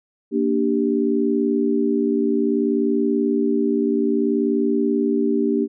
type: chord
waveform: sine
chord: G minor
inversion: first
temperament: equal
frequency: 233.1 / 293.7 / 392 Hz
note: Bb3 / D4 / G4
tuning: 0 / 0 / 0 cents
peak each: -21 dBFS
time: 0.31-5.68 s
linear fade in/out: 50 ms
effects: none